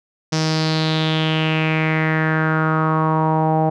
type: tone with low-pass filter sweep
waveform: sawtooth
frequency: 157.9 Hz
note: D#3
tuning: 26 cents sharp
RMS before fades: -18 dBFS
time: 0.32-3.7 s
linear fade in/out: 10 ms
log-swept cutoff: 5600 to 740 Hz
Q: 4.7
effects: none